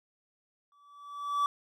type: tone with exponential growth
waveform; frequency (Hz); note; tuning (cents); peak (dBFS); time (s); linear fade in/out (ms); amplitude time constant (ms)
triangle; 1152; D6; -34; -21; 0.72-1.46; 1; 160
effects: none